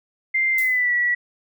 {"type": "tone with pitch glide", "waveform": "sine", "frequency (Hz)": [2093, 1941.6], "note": ["C7", "B6"], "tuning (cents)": [0, -30], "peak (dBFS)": -17, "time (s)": [0.34, 1.15], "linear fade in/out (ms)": 10, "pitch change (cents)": -130, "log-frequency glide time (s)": [0.52, 0.93]}
{"type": "noise with exponential decay", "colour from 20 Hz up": "violet", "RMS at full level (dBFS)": -29, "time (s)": [0.58, 0.9], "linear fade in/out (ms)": 2, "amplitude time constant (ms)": 69}
{"effects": []}